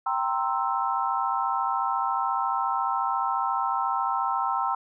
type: chord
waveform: sine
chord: C dominant seventh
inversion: second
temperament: equal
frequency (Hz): 784 / 932.3 / 1046.5 / 1318.5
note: G5 / Bb5 / C6 / E6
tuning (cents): 0 / 0 / 0 / 0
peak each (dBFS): -29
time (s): 0.06-4.75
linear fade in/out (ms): 5
effects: none